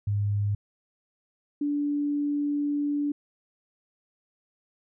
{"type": "tone pair in turn", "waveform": "sine", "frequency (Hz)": [102.4, 290.3], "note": ["G#2", "D4"], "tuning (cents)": [-24, -20], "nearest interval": "octave + tritone", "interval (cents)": 1804, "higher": "second", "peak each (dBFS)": [-23, -24], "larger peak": "first", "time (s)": [[0.07, 0.55], [1.61, 3.12]], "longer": "second", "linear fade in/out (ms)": 5, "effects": []}